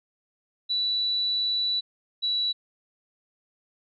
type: tone pair in turn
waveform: sine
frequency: 3951 / 3931 Hz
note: B7 / B7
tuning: 0 / -9 cents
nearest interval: unison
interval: 9 cents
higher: first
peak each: -23 dBFS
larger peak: neither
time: 0.69-1.81 / 2.22-2.53 s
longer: first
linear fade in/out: 20 ms
effects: none